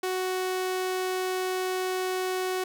sawtooth tone, 371 Hz, F#4, 5 cents sharp, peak -23 dBFS, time 0.03-2.64 s, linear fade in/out 5 ms, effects none

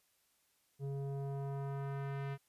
square tone with low-pass filter sweep, 138.59 Hz, C#3, in tune, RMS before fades -40 dBFS, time 0.79-2.38 s, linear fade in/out 50 ms, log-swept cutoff 400 to 2400 Hz, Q 1.2, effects white hiss -75 dBFS RMS until 2.48 s + resampled to 32000 Hz

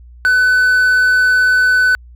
triangle tone with quantisation, 1503 Hz, F#6, 27 cents sharp, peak -7 dBFS, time 0.25-1.95 s, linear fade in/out 0 ms, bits 6, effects added 60 Hz sine -36 dBFS peak until 2.15 s

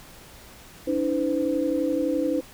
sine tone cluster, 287.7 / 319.4 / 509 Hz, D4 / D#4 / C5, -36 / +45 / -48 cents, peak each -26 dBFS, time 0.87-2.41 s, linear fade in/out 10 ms, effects pink hiss -47 dBFS RMS until 2.53 s

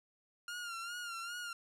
sawtooth tone with vibrato, 1400 Hz, F6, 4 cents sharp, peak -37 dBFS, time 0.48-1.53 s, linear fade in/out 2 ms, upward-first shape sine, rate 2.5 Hz, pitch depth 61 cents each way, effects low-pass 11000 Hz 12 dB/octave

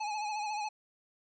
square tone with vibrato, 845 Hz, G#5, 30 cents sharp, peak -34 dBFS, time 0-0.69 s, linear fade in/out 10 ms, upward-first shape triangle, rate 14 Hz, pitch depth 59 cents each way, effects resampled to 16000 Hz

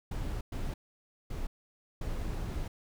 brown noise bursts at uneven times, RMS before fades -35 dBFS, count 4, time 0.11-0.41 / 0.52-0.74 / 1.3-1.47 / 2.01-2.68 s, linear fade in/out 5 ms, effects none

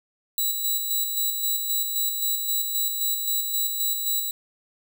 5% pulse tone with tremolo, 3930 Hz, B7, 9 cents flat, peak -14 dBFS, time 0.38-4.31 s, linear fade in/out 2 ms, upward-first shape square, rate 3.8 Hz, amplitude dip 40%, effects none

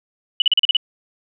sine tone bursts, 2960 Hz, F#7, in tune, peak -11 dBFS, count 7, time 0.4-0.768 s, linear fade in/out 2 ms, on 20 ms, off 38 ms, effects none

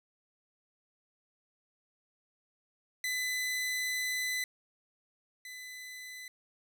sawtooth tone pair in turn, 2007 / 2007 Hz, B6 / B6, +27 / +27 cents, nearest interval unison, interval 0 cents, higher neither, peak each -28 / -40 dBFS, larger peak first, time 3.04-4.44 / 5.45-6.28 s, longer first, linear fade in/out 2 ms, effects none

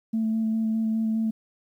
sine tone with vibrato, 221.8 Hz, A3, 14 cents sharp, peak -21 dBFS, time 0.13-1.31 s, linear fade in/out 10 ms, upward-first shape square, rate 4.9 Hz, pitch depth 11 cents each way, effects tanh soft clip ceiling -18 dBFS + 10-bit

